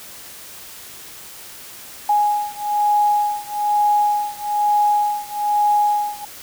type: beating tone pair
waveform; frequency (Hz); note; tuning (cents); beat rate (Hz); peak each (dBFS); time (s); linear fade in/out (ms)
sine; 830.6 / 831.7; G#5 / G#5; 0 / +2; 1.1; -18 / -19; 2.09-6.25; 5
effects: white hiss -38 dBFS RMS until 6.42 s